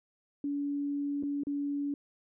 sine tone with dropouts, 285.4 Hz, D4, 49 cents flat, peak -30 dBFS, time 0.44-1.94 s, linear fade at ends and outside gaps 2 ms, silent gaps 1.227-1.234 / 1.435-1.469 s, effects none

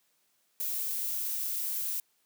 violet noise, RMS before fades -33 dBFS, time 0.6-2 s, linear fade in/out 2 ms, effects white hiss -72 dBFS RMS until 2.25 s + high-pass 150 Hz 12 dB/octave

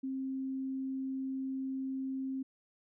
sine tone, 265.5 Hz, C4, 25 cents sharp, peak -34 dBFS, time 0.03-2.43 s, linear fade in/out 10 ms, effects none

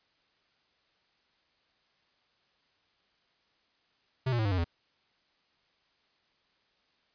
square tone with pitch steps, 130.4 / 119.58 / 109.65 / 100.55 / 92.21 / 84.55 Hz, C3 / A#2 / A2 / G2 / F#2 / E2, -5 / +45 / -6 / +44 / -5 / +44 cents, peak -27 dBFS, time 4.26-4.644 s, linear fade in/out 10 ms, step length 64 ms, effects white hiss -71 dBFS RMS until 7.14 s + resampled to 11025 Hz

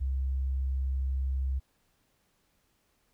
sine tone, 66.3 Hz, C2, 23 cents sharp, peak -27 dBFS, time 0-1.6 s, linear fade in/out 20 ms, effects pink hiss -72 dBFS RMS until 3.13 s

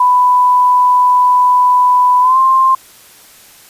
sine tone with pitch glide, 994 to 1053.1 Hz, B5 to C6, +11 to +11 cents, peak -6 dBFS, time 0-2.75 s, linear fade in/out 5 ms, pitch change +100 cents, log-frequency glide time 2.21-2.38 s, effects white hiss -41 dBFS RMS until 3.69 s + resampled to 32000 Hz

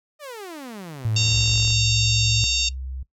sawtooth exponential sweep, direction down, 623 to 31.58 Hz, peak -30 dBFS, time 0.19-1.76 s, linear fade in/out 50 ms
sine tone, 110 Hz, A2, in tune, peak -21 dBFS, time 1.05-2.44 s, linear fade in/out 0 ms
harmonic tone, 918 Hz, A#5, 27 cents flat, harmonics 3 / 4 / 5 / 6 / 7 / 8, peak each -25 / -24 / -26 / -29 / -30 / -32 dBFS, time 1.16-2.69 s, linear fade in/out 5 ms
sine tone with pitch glide, 64.8 to 65.25 Hz, C2 to C2, -16 to -4 cents, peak -29 dBFS, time 1.32-3.03 s, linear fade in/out 5 ms, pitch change +12 cents, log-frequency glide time 2.14-2.63 s
effects noise-tail reverb RT60 0.1 s tail -17 dB re dry

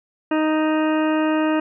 harmonic tone, 311.1 Hz, D#4, in tune, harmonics 1 / 2 / 3 / 4 / 5 / 6 / 8 / 9, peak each -18 / -24 / -28 / -30 / -32 / -34 / -36 / -37 dBFS, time 0.31-1.6 s, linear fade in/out 5 ms, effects none

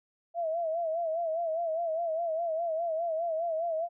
sine tone with vibrato, 660 Hz, E5, 2 cents sharp, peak -28 dBFS, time 0.34-3.89 s, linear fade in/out 50 ms, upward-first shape sine, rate 4.9 Hz, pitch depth 82 cents each way, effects none

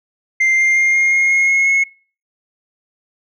sine tone with pitch steps, 2093 / 2105 / 2117 / 2130 / 2142 / 2154 / 2167 / 2179 Hz, C7 / C7 / C7 / C7 / C7 / C7 / C#7 / C#7, 0 / +10 / +20 / +30 / +40 / +50 / -40 / -30 cents, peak -8 dBFS, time 0.4-1.84 s, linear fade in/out 10 ms, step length 180 ms, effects noise-tail reverb RT60 0.4 s tail -26 dB re dry + tanh soft clip ceiling -10 dBFS

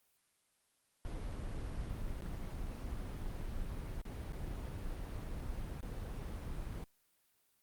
brown noise with dropouts, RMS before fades -41 dBFS, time 1.05-6.84 s, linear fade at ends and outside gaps 0 ms, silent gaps 2.209-2.222 / 4.015-4.053 / 4.322-4.332 / 5.805-5.829 s, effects white hiss -75 dBFS RMS until 7.62 s + Opus 32 kbps

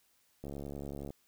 click train, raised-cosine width 2 ms, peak -29 dBFS, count 48, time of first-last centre 0.44-1.105 s, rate 70.7 Hz, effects white hiss -71 dBFS RMS until 1.27 s

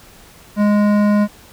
sine tone with hard clipping, 207.2 Hz, G#3, 4 cents flat, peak -13 dBFS, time 0.56-1.28 s, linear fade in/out 50 ms, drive 14 dB, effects pink hiss -44 dBFS RMS until 1.52 s

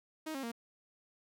sawtooth tone with pitch steps, 314.1 / 270.3 / 232.6 Hz, D#4 / C#4 / A#3, +16 / -44 / -4 cents, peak -34 dBFS, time 0.26-0.518 s, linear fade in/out 10 ms, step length 86 ms, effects none

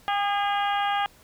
harmonic tone with a mistuned harmonic, 407.6 Hz, G#4, 32 cents flat, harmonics 2 / 3 / 4 / 5 / 6 / 7 / 8, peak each -24 / -30 / -32 / -37 / -40 / -36 / -37 dBFS, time 0.08-1.06 s, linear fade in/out 0 ms, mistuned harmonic 2, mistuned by -18 cents, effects pink hiss -55 dBFS RMS until 1.23 s

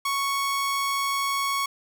sawtooth tone, 1108.7 Hz, C#6, in tune, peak -20 dBFS, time 0.05-1.66 s, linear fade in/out 5 ms, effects none

